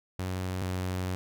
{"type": "tone pair in turn", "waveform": "sawtooth", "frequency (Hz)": [92.5, 92.05], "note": ["F#2", "F#2"], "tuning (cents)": [0, -8], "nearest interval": "unison", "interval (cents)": 8, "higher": "first", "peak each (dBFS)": [-27, -26], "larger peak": "second", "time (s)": [[0.19, 0.62], [0.62, 1.15]], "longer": "second", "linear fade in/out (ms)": 0, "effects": []}